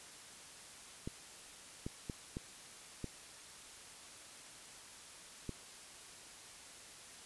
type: clicks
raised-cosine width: 3 ms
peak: -27 dBFS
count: 6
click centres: 1.075 / 1.865 / 2.098 / 2.369 / 3.043 / 5.493 s
effects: white hiss -54 dBFS RMS until 7.25 s + resampled to 24000 Hz